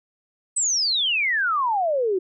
sine exponential sweep, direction down, 8280 to 356.6 Hz, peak -19 dBFS, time 0.56-2.19 s, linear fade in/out 10 ms, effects none

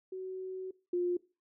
sine tone pair in turn, 374.7 / 354.2 Hz, F#4 / F4, +22 / +24 cents, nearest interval minor second, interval 98 cents, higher first, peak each -37 / -28 dBFS, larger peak second, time 0.12-0.71 / 0.93-1.17 s, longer first, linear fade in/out 5 ms, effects noise-tail reverb RT60 0.3 s tail -20 dB re dry

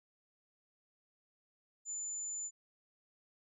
sine tone, 7040 Hz, A8, in tune, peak -38 dBFS, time 1.85-2.51 s, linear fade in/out 50 ms, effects none

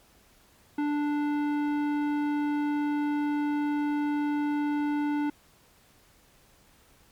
sine tone with tanh clipping, 293.7 Hz, D4, in tune, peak -27 dBFS, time 0.78-5.3 s, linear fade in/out 5 ms, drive 15 dB, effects pink hiss -60 dBFS RMS until 7.11 s + MP3 96 kbps

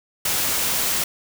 white noise, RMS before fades -22 dBFS, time 0.25-1.04 s, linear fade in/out 5 ms, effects none

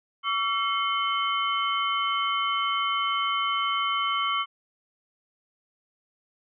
sine tone cluster, 1140 / 1347 / 2159 / 3057 Hz, C#6 / E6 / C#7 / G7, +48 / +37 / -46 / -44 cents, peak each -26 / -31 / -32 / -30 dBFS, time 0.23-4.46 s, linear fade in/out 50 ms, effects none

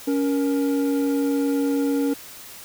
triangle tone pair together, 279.9 / 470.8 Hz, C#4 / A#4, +17 / +17 cents, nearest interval major sixth, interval 900 cents, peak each -18 / -24 dBFS, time 0.07-2.14 s, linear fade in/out 10 ms, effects white hiss -41 dBFS RMS until 2.64 s

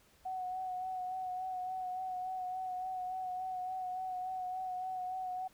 sine tone with vibrato, 741 Hz, F#5, 2 cents sharp, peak -36 dBFS, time 0.25-5.48 s, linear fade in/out 10 ms, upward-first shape sine, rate 3.5 Hz, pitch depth 25 cents each way, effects pink hiss -66 dBFS RMS until 5.53 s

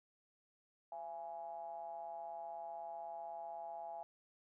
triangle ring-modulated tone, 78 Hz, D#2, 5 cents sharp, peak -39 dBFS, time 0.92-4.03 s, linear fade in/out 0 ms, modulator 754 Hz, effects none

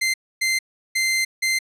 sawtooth tone bursts at uneven times, 2080 Hz, C7, 11 cents flat, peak -15 dBFS, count 4, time 0.01-0.14 / 0.41-0.59 / 0.95-1.25 / 1.42-1.59 s, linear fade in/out 10 ms, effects low-pass 11000 Hz 12 dB/octave

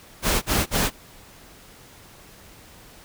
pink noise bursts, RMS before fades -21 dBFS, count 3, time 0.22-0.906 s, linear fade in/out 50 ms, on 200 ms, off 43 ms, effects pink hiss -48 dBFS RMS until 3.04 s

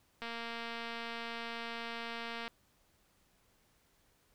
click train, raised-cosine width 0.3 ms, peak -26 dBFS, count 525, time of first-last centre 0.22-2.479 s, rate 232 Hz, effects pink hiss -71 dBFS RMS until 4.34 s

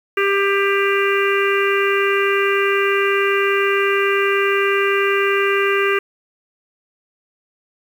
harmonic tone, 396.6 Hz, G4, 20 cents sharp, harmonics 1 / 3 / 4 / 5 / 6 / 7, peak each -17 / -22 / -23 / -24 / -25 / -25 dBFS, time 0.17-5.99 s, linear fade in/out 5 ms, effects 7-bit

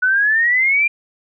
sine exponential sweep, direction up, 1474 to 2407 Hz, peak -12 dBFS, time 0.02-0.88 s, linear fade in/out 10 ms, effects none

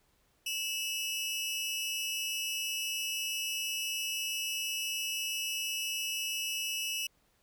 sawtooth tone pair together, 2637 / 2914 Hz, E7 / F#7, 0 / -27 cents, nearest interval major second, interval 173 cents, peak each -33 / -32 dBFS, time 0.46-7.07 s, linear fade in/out 5 ms, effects pink hiss -71 dBFS RMS until 7.42 s

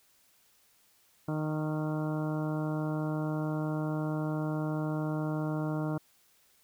harmonic tone with a mistuned harmonic, 154.1 Hz, D#3, 16 cents flat, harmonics 1 / 2 / 3 / 4 / 5 / 6 / 7 / 8 / 9, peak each -32 / -34 / -43 / -40 / -46 / -47 / -47 / -51 / -47 dBFS, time 1.28-5.98 s, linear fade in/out 5 ms, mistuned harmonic 7, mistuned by +22 cents, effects white hiss -66 dBFS RMS until 6.63 s

